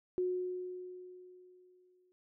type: tone with exponential decay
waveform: sine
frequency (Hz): 364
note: F#4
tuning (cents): -28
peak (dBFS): -29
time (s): 0.18-2.12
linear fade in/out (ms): 0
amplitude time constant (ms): 420
effects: none